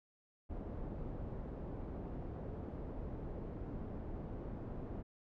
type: low-pass noise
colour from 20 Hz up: pink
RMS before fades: -44 dBFS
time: 0.49-5.03 s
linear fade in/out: 20 ms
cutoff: 530 Hz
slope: 12 dB/octave
effects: none